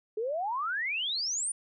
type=exponential sweep; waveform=sine; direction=up; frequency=415.1 to 9630 Hz; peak=-29 dBFS; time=0.17-1.52 s; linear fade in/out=5 ms; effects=none